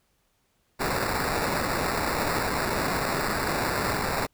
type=noise with sample-and-hold; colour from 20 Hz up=violet; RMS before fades=-27 dBFS; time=0.79-4.27 s; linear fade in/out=20 ms; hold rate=3150 Hz; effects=pink hiss -70 dBFS RMS until 4.33 s